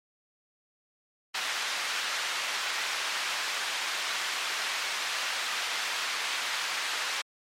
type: band-pass noise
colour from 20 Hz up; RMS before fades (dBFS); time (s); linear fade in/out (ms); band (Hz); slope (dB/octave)
pink; -32; 1.34-7.22; 10; 1300 to 4900; 12
effects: MP3 64 kbps